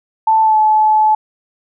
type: tone with pitch glide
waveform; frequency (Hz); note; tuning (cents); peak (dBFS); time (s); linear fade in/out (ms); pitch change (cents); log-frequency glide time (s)
sine; 882 to 861.9; A5 to A5; +4 to -36; -8; 0.27-1.15; 5; -40; 0.42-0.57
effects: none